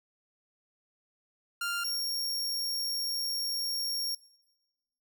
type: tone pair in turn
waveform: sawtooth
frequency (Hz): 1395 / 5543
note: F6 / F8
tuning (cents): -2 / -14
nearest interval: 2 octaves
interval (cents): 2388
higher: second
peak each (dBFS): -27 / -28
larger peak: first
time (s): 1.61-1.84 / 1.84-4.15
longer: second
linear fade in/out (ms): 5
effects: noise-tail reverb RT60 1.0 s tail -20 dB re dry